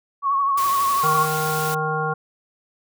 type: tone with vibrato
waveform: sine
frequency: 1108.7 Hz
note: C#6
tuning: in tune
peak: -17 dBFS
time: 0.22-1.27 s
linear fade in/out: 50 ms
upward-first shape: triangle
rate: 12 Hz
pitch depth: 52 cents each way
type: noise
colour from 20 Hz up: white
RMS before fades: -30 dBFS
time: 0.57-1.75 s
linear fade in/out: 10 ms
type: harmonic tone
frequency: 155.56 Hz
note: D#3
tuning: in tune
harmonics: 1 / 3 / 5 / 7 / 9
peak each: -27 / -27 / -27 / -27 / -27 dBFS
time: 1.03-2.14 s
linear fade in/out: 10 ms
effects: none